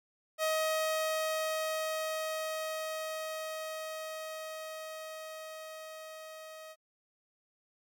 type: tone with level ramp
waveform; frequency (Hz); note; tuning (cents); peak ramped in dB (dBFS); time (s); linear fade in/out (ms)
sawtooth; 631; D#5; +24; -24 to -42; 0.38-6.76; 50
effects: MP3 96 kbps